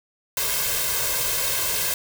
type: noise with comb filter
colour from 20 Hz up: white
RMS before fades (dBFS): -24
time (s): 0.37-1.94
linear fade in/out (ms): 2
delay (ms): 1.9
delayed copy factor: +0.8
effects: none